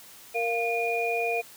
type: tone cluster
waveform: sine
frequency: 465 / 695 / 2436 Hz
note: A#4 / F5 / D#7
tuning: -4 / -9 / -37 cents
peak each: -29 dBFS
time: 0.34-1.42 s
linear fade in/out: 20 ms
effects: white hiss -49 dBFS RMS until 1.56 s + high-pass 60 Hz 12 dB/octave